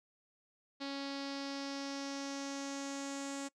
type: tone with low-pass filter sweep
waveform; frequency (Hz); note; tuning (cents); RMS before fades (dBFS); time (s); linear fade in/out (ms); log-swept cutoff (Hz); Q
sawtooth; 277.2; C#4; 0; -41; 0.8-3.49; 20; 4400 to 7500; 3.8
effects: noise-tail reverb RT60 0.1 s tail -22 dB re dry